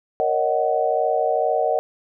sine chord, D# minor seventh, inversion second, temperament just, 466.7 / 560 / 622.3 / 746.7 Hz, A#4 / C#5 / D#5 / F#5, +2 / +18 / 0 / +16 cents, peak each -24 / -25 / -22 / -22 dBFS, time 0.2-1.79 s, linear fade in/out 0 ms, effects none

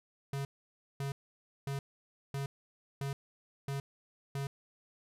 square tone bursts, 138.59 Hz, C#3, in tune, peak -35 dBFS, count 7, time 0.33-4.47 s, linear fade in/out 2 ms, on 120 ms, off 550 ms, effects resampled to 32000 Hz + 12-bit

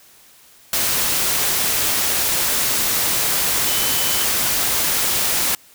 sine tone in noise, 3031 Hz, F#7, 41 cents sharp, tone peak -28 dBFS, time 3.67-4.24 s, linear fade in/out 2 ms, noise white, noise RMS -19 dBFS, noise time 0.73-5.55 s, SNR -12 dB, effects white hiss -49 dBFS RMS until 5.74 s

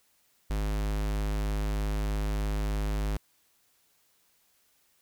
square tone, 51.6 Hz, G#1, 10 cents flat, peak -28 dBFS, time 0.5-3.17 s, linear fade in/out 5 ms, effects white hiss -68 dBFS RMS until 5.01 s

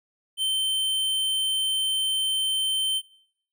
square tone, 3100 Hz, G7, 20 cents flat, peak -23 dBFS, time 0.37-3.02 s, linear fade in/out 50 ms, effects noise-tail reverb RT60 0.7 s tail -21 dB re dry

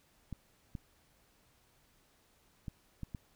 clicks, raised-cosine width 5 ms, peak -28 dBFS, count 5, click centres 0.327 / 0.752 / 2.682 / 3.033 / 3.148 s, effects pink hiss -69 dBFS RMS until 3.35 s

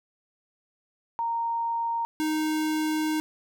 sine / square tone pair in turn, 927 / 310.4 Hz, A#5 / D#4, -10 / -4 cents, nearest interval octave + perfect fifth, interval 1894 cents, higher first, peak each -25 dBFS, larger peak neither, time 1.19-2.05 / 2.2-3.2 s, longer second, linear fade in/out 0 ms, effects none

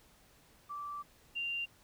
sine tone pair in turn, 1166 / 2781 Hz, D6 / F7, -13 / -8 cents, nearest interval octave + minor third, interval 1505 cents, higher second, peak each -39 / -34 dBFS, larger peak second, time 0.69-1.03 / 1.35-1.66 s, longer first, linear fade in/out 20 ms, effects pink hiss -64 dBFS RMS until 1.83 s

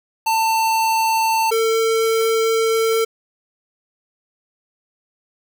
square tone pair in turn, 894 / 449.3 Hz, A5 / A4, +27 / +36 cents, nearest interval octave, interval 1191 cents, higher first, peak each -16 dBFS, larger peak neither, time 0.26-1.51 / 1.51-3.05 s, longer second, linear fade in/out 10 ms, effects 7-bit

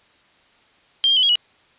sine tone with pitch steps, 3182 / 3210 / 3022 / 3284 / 2920 Hz, G7 / G7 / F#7 / G#7 / F#7, +25 / +40 / +36 / -20 / -24 cents, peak -13 dBFS, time 1.04-1.355 s, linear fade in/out 0 ms, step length 63 ms, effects white hiss -56 dBFS RMS until 1.78 s + resampled to 8000 Hz

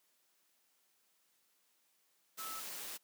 sine tone in noise, 1305 Hz, E6, 18 cents flat, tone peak -45 dBFS, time 2.38-2.61 s, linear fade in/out 20 ms, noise white, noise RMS -45 dBFS, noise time 2.37-2.98 s, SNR -3 dB, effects white hiss -75 dBFS RMS until 3.03 s + high-pass 200 Hz 12 dB/octave

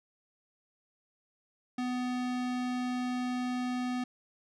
square tone with low-pass filter, 249.4 Hz, B3, 17 cents sharp, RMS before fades -33 dBFS, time 1.78-4.04 s, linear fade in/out 5 ms, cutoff 5800 Hz, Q 0.6, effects none

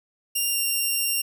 5% pulse tone with pitch glide, 2794 to 2776 Hz, F7 to F7, 0 to -11 cents, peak -14 dBFS, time 0.35-1.22 s, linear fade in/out 10 ms, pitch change -11 cents, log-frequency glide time 0.51-0.58 s, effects none

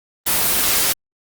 white noise, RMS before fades -17 dBFS, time 0.26-0.93 s, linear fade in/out 10 ms, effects Opus 24 kbps

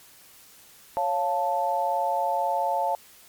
sine chord, Db augmented, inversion none, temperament equal, 554.4 / 698.5 / 880 Hz, Db5 / F5 / A5, 0 / 0 / 0 cents, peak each -29 / -27 / -25 dBFS, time 0.97-2.95 s, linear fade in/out 0 ms, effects white hiss -52 dBFS RMS until 3.28 s + MP3 96 kbps

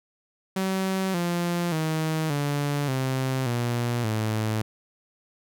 sawtooth tone with pitch steps, 190.2 / 173.41 / 158.1 / 144.14 / 131.42 / 119.82 / 109.24 Hz, F#3 / F3 / D#3 / D3 / C3 / A#2 / A2, +48 / -12 / +28 / -32 / +8 / +48 / -12 cents, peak -20 dBFS, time 0.56-4.62 s, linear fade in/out 5 ms, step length 580 ms, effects none

